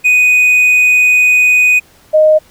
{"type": "tone pair in turn", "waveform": ["triangle", "sine"], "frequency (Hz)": [2489, 619.7], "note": ["D#7", "D#5"], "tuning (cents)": [0, -7], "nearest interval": "2 octaves", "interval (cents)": 2407, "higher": "first", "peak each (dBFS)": -4, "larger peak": "neither", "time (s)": [[0.04, 1.8], [2.13, 2.39]], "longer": "first", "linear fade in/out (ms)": 20, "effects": ["pink hiss -46 dBFS RMS until 2.5 s"]}